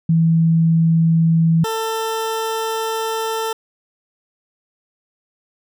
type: tone pair in turn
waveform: sine / 20% pulse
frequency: 164 / 446 Hz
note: E3 / A4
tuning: -9 / +23 cents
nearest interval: octave + perfect fourth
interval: 1732 cents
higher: second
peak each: -11 / -15 dBFS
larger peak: first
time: 0.09-1.64 / 1.64-3.53 s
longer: second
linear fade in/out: 5 ms
effects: none